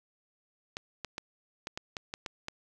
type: clicks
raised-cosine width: 0.2 ms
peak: -19 dBFS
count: 9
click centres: 0.769 / 1.047 / 1.181 / 1.671 / 1.775 / 1.968 / 2.139 / 2.262 / 2.484 s
effects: none